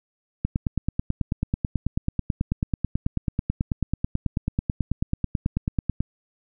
click train, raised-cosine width 5 ms, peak -10 dBFS, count 52, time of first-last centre 0.45-6.006 s, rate 9.18 Hz, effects none

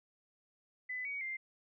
sine tone with pitch steps, 2006 / 2252 / 2099 Hz, B6 / C#7 / C7, +26 / +27 / +5 cents, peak -37 dBFS, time 0.89-1.37 s, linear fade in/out 10 ms, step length 160 ms, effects none

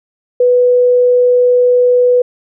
sine tone, 493.9 Hz, B4, in tune, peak -6 dBFS, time 0.4-2.22 s, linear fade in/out 5 ms, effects none

